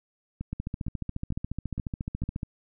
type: two click trains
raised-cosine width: 5 ms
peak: -19 / -21 dBFS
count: 28 / 5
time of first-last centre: 0.53-2.431 / 0.41-2.236 s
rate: 14.2 / 2.19 Hz
effects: none